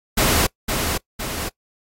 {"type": "noise with echo", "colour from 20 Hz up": "pink", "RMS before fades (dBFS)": -17, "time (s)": [0.17, 0.47], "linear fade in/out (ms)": 10, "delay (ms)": 510, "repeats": 2, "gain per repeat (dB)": -5, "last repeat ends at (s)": 1.49, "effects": ["noise-tail reverb RT60 0.1 s tail -24 dB re dry", "AAC 48 kbps"]}